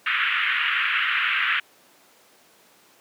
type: band-pass noise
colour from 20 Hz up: pink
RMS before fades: -23 dBFS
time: 0.06-1.6 s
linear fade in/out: 5 ms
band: 1300 to 3000 Hz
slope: 48 dB/octave
effects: pink hiss -55 dBFS RMS until 3 s + high-pass 300 Hz 12 dB/octave